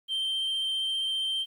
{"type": "tone with vibrato", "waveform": "sine", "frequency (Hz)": 3136, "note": "G7", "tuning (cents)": 0, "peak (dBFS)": -24, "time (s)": [0.08, 1.46], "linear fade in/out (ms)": 50, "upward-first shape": "triangle", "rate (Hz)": 15, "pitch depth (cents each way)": 14, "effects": ["tanh soft clip ceiling -26 dBFS", "10-bit"]}